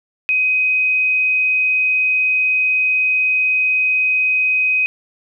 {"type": "tone", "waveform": "sine", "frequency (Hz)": 2516, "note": "D#7", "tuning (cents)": 19, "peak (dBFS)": -13, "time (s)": [0.29, 4.86], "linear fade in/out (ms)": 0, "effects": []}